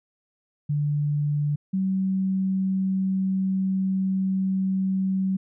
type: tone pair in turn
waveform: sine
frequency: 146.83 / 190.36 Hz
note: D3 / F#3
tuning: 0 / +49 cents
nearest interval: major third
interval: 449 cents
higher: second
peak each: -21 dBFS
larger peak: neither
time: 0.69-1.56 / 1.73-5.37 s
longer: second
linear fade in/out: 10 ms
effects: none